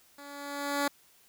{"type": "tone with level ramp", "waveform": "10% pulse", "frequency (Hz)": 284.6, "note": "C#4", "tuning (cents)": 46, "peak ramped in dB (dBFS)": [-38, -17], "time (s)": [0.18, 0.88], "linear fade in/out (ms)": 5, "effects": ["white hiss -62 dBFS RMS until 1.28 s"]}